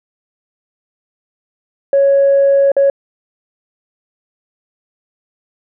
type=tone with dropouts; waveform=sine; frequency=554.4 Hz; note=C#5; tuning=in tune; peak=-6 dBFS; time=1.93-2.9 s; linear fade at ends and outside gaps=2 ms; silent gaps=2.718-2.766 s; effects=tanh soft clip ceiling -4 dBFS